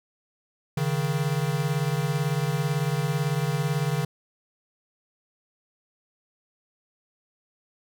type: beating tone pair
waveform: square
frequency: 138.59 / 156.59 Hz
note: C#3 / D#3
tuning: 0 / +11 cents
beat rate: 18 Hz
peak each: -27 dBFS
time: 0.77-4.05 s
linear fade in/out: 5 ms
effects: none